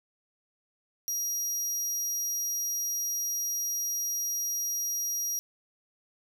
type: tone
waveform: 30% pulse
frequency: 5720 Hz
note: F8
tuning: 41 cents sharp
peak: -25 dBFS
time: 1.08-5.39 s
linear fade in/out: 0 ms
effects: none